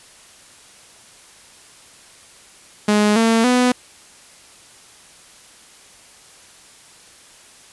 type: tone with pitch steps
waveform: sawtooth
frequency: 209.3 / 226.8 / 249 Hz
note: G#3 / A#3 / B3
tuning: +14 / -47 / +14 cents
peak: -9 dBFS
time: 2.88-3.72 s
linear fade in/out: 5 ms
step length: 280 ms
effects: white hiss -46 dBFS RMS until 7.72 s + resampled to 24000 Hz